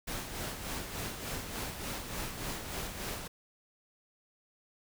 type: noise with tremolo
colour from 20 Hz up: pink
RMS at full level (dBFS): -37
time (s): 0.07-3.28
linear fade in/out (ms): 10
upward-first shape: sine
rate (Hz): 3.4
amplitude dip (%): 50
effects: none